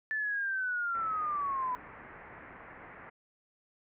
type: linear sweep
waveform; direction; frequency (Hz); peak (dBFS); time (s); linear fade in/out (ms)
sine; down; 1760 to 987.8; -30; 0.11-1.75; 0
type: low-pass noise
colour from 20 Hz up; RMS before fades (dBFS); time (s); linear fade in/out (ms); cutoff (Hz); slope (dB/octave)
white; -50; 0.94-3.1; 10; 2100; 48
effects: none